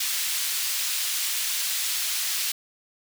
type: high-pass noise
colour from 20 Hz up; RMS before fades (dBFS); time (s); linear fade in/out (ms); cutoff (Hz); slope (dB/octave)
pink; -27; 0-2.52; 5; 3000; 12
effects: none